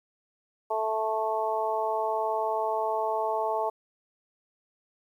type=harmonic tone; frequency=219.2 Hz; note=A3; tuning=6 cents flat; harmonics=2 / 3 / 4 / 5; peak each=-32 / -30 / -29 / -35 dBFS; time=0.7-3.7 s; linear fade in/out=10 ms; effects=10-bit